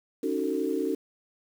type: chord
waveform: sine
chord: D# half-diminished seventh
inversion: third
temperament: just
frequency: 280 / 311.1 / 373.4 / 448 Hz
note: C#4 / D#4 / F#4 / A4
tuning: +18 / 0 / +16 / +31 cents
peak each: -31 dBFS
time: 0.23-0.95 s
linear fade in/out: 5 ms
effects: 8-bit